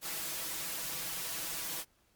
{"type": "noise with comb filter", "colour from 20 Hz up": "white", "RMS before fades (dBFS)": -38, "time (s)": [0.01, 1.85], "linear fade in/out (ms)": 50, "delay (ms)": 6.1, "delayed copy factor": 0.9, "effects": ["pink hiss -70 dBFS RMS until 2.15 s", "MP3 96 kbps"]}